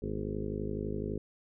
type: harmonic tone with a mistuned harmonic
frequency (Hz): 51.91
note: G#1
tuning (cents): 0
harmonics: 1 / 2 / 3 / 4 / 5 / 6 / 7 / 8 / 9 / 10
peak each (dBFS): -41 / -41 / -42 / -40 / -44 / -43 / -42 / -39 / -48 / -49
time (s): 0.02-1.18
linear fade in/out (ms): 5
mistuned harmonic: 5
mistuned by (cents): -60
effects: none